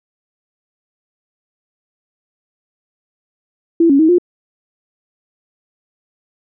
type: tone with pitch steps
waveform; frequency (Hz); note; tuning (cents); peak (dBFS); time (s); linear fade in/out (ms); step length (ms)
sine; 333.9 / 277.4 / 317.6 / 353.7; E4 / C#4 / D#4 / F4; +22 / +1 / +36 / +22; -7; 3.8-4.184; 5; 96
effects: none